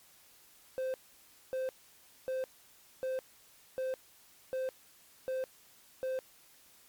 triangle tone bursts, 520 Hz, C5, 11 cents flat, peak -30 dBFS, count 8, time 0.78-6.19 s, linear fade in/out 0 ms, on 160 ms, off 590 ms, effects white hiss -61 dBFS RMS until 6.88 s + MP3 96 kbps

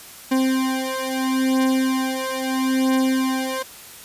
40% pulse beating tone pair, 261.6 / 262.36 Hz, C4 / C4, 0 / +5 cents, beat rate 0.76 Hz, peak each -21 dBFS, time 0.31-3.63 s, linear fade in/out 10 ms, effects white hiss -41 dBFS RMS until 4.04 s + resampled to 32000 Hz

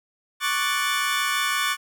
25% pulse chord, D major seventh, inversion third, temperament equal, 1108.7 / 1174.7 / 1480 / 1760 Hz, C#6 / D6 / F#6 / A6, 0 / 0 / 0 / 0 cents, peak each -24 dBFS, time 0.4-1.77 s, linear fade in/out 50 ms, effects none

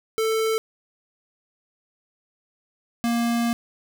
square tone pair in turn, 443 / 234.7 Hz, A4 / A#3, +12 / +12 cents, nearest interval major seventh, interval 1100 cents, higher first, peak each -21 dBFS, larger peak neither, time 0.18-0.58 / 3.04-3.53 s, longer second, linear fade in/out 0 ms, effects none

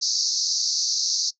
white band-pass noise, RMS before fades -24 dBFS, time 0.01-1.31 s, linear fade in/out 20 ms, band 4200 to 6300 Hz, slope 96 dB/octave, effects noise-tail reverb RT60 0.1 s tail -20 dB re dry

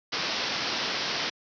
white low-pass noise, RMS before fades -30 dBFS, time 0.12-1.3 s, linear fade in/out 10 ms, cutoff 5600 Hz, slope 96 dB/octave, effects high-pass 150 Hz 12 dB/octave

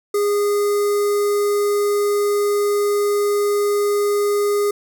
square tone with notch filter, 410 Hz, G#4, 22 cents flat, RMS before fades -18 dBFS, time 0.14-4.71 s, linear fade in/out 5 ms, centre 2900 Hz, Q 0.7, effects none

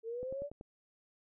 sine linear sweep, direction up, 442.5 to 587.3 Hz, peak -37 dBFS, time 0.03-0.5 s, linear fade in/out 50 ms
click train, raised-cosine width 2 ms, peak -34 dBFS, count 5, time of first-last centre 0.23-0.611 s, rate 10.5 Hz
effects none

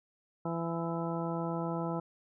harmonic tone with a mistuned harmonic, 167.4 Hz, E3, 27 cents sharp, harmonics 1 / 2 / 3 / 4 / 5 / 6 / 8, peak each -35 / -38 / -40 / -41 / -42 / -43 / -44 dBFS, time 0.45-2 s, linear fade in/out 5 ms, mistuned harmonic 8, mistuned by -32 cents, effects none

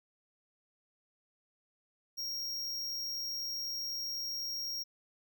square tone, 5588 Hz, F8, in tune, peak -36 dBFS, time 2.17-4.84 s, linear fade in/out 20 ms, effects none

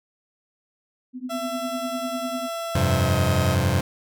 sine tone with tremolo, 253.1 Hz, B3, 43 cents sharp, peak -25 dBFS, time 1.13-2.49 s, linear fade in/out 50 ms, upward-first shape triangle, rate 10 Hz, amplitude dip 100%
30% pulse tone with pitch glide, 670 to 632.8 Hz, E5 to D#5, +28 to +29 cents, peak -25 dBFS, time 1.29-3.56 s, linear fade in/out 20 ms, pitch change -99 cents, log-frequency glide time 2.78-3.16 s
sawtooth chord, F suspended second, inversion none, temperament just, 87.31 / 98.22 / 130.96 Hz, F2 / G2 / C3, 0 / +4 / +2 cents, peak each -19 dBFS, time 2.75-3.81 s, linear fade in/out 5 ms
effects none

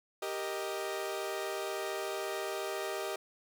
sawtooth chord, Eb major, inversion first, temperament equal, 392 / 466.2 / 622.3 Hz, G4 / Bb4 / Eb5, 0 / 0 / 0 cents, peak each -34 / -38 / -35 dBFS, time 0.22-3.16 s, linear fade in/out 5 ms, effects none

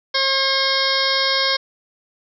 harmonic tone, 538 Hz, C5, 48 cents sharp, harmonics 1 / 2 / 3 / 4 / 6 / 7 / 8 / 9 / 10, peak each -25 / -25 / -25 / -25 / -25 / -25 / -25 / -25 / -25 dBFS, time 0.14-1.57 s, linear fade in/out 10 ms, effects none

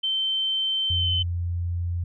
sine tone with pitch glide, 3100 to 3057 Hz, G7 to G7, -20 to -44 cents, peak -22 dBFS, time 0.03-1.23 s, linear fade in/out 10 ms, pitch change -24 cents, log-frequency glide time 0.93-1.11 s
sine tone, 86.8 Hz, F2, 10 cents flat, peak -24 dBFS, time 0.9-2.04 s, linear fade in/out 5 ms
effects none

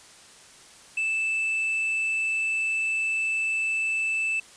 triangle tone, 2637 Hz, E7, in tune, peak -22 dBFS, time 0.97-4.4 s, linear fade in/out 5 ms, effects white hiss -50 dBFS RMS until 4.56 s + resampled to 22050 Hz

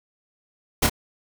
pink noise with echo, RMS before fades -18 dBFS, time 0.82-0.87 s, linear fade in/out 10 ms, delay 27 ms, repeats 1, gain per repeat -5 dB, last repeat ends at 0.897 s, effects none

